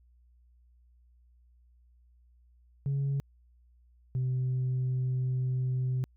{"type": "tone pair in turn", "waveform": "sine", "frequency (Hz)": [138.59, 128.16], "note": ["C#3", "C3"], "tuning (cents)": [0, -35], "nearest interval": "minor second", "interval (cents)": 135, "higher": "first", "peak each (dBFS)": [-25, -25], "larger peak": "neither", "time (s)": [[2.86, 3.2], [4.15, 6.04]], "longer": "second", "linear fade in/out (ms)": 0, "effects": ["tanh soft clip ceiling -25 dBFS", "added 60 Hz sine -59 dBFS peak until 6.16 s"]}